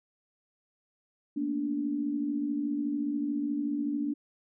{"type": "tone cluster", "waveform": "sine", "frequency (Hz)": [225.2, 239.1, 290.1], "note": ["A3", "A#3", "D4"], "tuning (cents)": [40, 44, -21], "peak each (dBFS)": [-38, -36, -29], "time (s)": [1.36, 4.14], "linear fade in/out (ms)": 10, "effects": []}